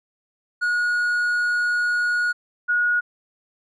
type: tone pair in turn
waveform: triangle / sine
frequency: 1449 / 1449 Hz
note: F#6 / F#6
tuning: -37 / -37 cents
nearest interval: unison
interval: 0 cents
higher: neither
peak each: -17 dBFS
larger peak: neither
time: 0.61-2.33 / 2.68-3.01 s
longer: first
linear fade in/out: 20 ms
effects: resampled to 24000 Hz